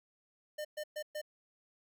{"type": "tone bursts", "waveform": "square", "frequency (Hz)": 604, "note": "D5", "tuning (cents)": 48, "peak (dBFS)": -38, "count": 4, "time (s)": [0.58, 1.216], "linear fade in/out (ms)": 10, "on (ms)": 69, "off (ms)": 120, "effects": []}